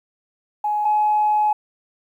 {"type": "tone pair in turn", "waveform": "sine", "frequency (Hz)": [840, 845.8], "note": ["G#5", "G#5"], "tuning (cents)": [19, 31], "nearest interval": "unison", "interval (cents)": 12, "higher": "second", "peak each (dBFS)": [-18, -14], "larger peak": "second", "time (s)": [[0.64, 0.85], [0.85, 1.53]], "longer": "second", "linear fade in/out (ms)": 5, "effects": ["tanh soft clip ceiling -10 dBFS", "9-bit"]}